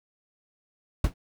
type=noise with exponential decay; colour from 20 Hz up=brown; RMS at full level=-17 dBFS; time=1.04-1.14 s; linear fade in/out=5 ms; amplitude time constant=21 ms; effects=none